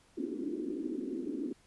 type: band-pass noise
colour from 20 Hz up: pink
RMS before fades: -37 dBFS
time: 0.17-1.53 s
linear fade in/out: 5 ms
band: 250 to 370 Hz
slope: 48 dB/octave
effects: pink hiss -65 dBFS RMS until 1.66 s + resampled to 24000 Hz